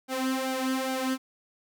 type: tone with flanger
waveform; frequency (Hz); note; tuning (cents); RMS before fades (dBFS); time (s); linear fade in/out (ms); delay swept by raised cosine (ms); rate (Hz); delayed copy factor
sawtooth; 261.6; C4; 0; -29; 0.08-1.18; 50; 1.3 to 3.2; 2.4; +0.7
effects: none